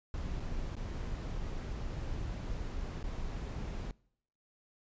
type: noise with dropouts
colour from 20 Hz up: brown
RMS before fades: -38 dBFS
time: 0.14-3.91 s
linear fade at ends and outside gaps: 1 ms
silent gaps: 0.399-0.403 / 0.753-0.766 / 3.029-3.04 s
effects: noise-tail reverb RT60 0.7 s tail -24 dB re dry + resampled to 16000 Hz